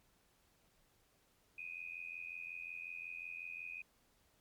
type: tone with amplitude modulation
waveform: sine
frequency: 2489 Hz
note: D#7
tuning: in tune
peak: -40 dBFS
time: 1.58-3.82 s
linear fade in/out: 5 ms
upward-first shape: sine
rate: 85.5 Hz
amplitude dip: 90%
effects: pink hiss -73 dBFS RMS until 4.4 s + MP3 96 kbps